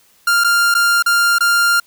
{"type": "tone with dropouts", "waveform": "45% pulse", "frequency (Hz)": 1396.9, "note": "F6", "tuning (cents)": 0, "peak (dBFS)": -11, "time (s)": [0.27, 1.8], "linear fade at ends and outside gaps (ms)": 5, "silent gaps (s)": [[0.439, 0.444], [0.742, 0.749], [1.025, 1.061], [1.385, 1.406]], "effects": ["white hiss -53 dBFS RMS until 1.86 s"]}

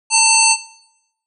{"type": "harmonic tone", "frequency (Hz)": 894, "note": "A5", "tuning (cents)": 27, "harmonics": [1, 3, 5, 7, 9, 10], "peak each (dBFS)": [-17, -17, -17, -17, -17, -17], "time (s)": [0.1, 0.57], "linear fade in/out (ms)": 50, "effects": ["noise-tail reverb RT60 0.8 s tail -17 dB re dry"]}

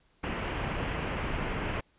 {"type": "low-pass noise", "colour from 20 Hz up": "pink", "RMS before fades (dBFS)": -33, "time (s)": [0.23, 1.81], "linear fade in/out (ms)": 10, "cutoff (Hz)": 3000, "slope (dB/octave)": 48, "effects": ["pink hiss -68 dBFS RMS until 1.98 s", "resampled to 8000 Hz"]}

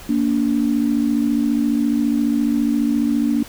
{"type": "tone pair together", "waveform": "sine", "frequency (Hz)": [233.5, 288.1], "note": ["A#3", "D4"], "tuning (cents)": [3, -33], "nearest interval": "major third", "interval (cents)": 364, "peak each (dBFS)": -18, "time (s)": [0.09, 3.43], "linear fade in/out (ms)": 5, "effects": ["pink hiss -39 dBFS RMS until 3.48 s"]}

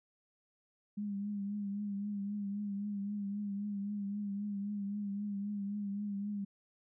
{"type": "tone with vibrato", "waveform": "sine", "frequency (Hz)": 202.9, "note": "G#3", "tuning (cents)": -40, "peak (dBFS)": -35, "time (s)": [0.97, 6.45], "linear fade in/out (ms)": 10, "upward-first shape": "triangle", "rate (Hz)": 3.8, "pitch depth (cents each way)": 52, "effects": []}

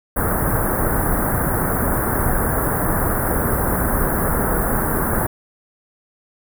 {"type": "band-stop noise", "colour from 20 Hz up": "pink", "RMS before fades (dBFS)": -19, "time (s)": [0.16, 5.27], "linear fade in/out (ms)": 10, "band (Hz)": [1700, 10000], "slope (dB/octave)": 48, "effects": []}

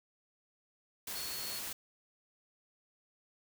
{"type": "tone in noise", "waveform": "sine", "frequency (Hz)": 4365, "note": "C#8", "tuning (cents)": -28, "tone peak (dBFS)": -43, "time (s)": [1.15, 1.59], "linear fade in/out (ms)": 5, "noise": "white", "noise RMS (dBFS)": -41, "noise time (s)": [1.07, 1.73], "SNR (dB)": -5, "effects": []}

